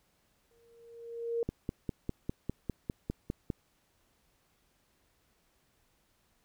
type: tone with exponential growth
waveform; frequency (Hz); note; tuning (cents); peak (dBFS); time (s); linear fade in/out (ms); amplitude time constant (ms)
sine; 465.8; A#4; -1; -27; 0.51-1.43; 1; 200
type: click train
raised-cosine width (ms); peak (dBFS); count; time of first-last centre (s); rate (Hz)
3; -20; 11; 1.49-3.502; 4.97
effects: pink hiss -72 dBFS RMS until 6.44 s